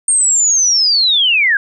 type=linear sweep; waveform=sine; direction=down; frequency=8710 to 1564 Hz; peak=-9 dBFS; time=0.08-1.57 s; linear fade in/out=2 ms; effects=none